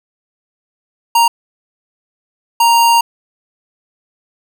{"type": "tone bursts at uneven times", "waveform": "square", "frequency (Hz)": 932.3, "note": "A#5", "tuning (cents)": 0, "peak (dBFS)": -8, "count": 2, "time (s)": [[1.15, 1.28], [2.6, 3.01]], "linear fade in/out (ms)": 5, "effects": []}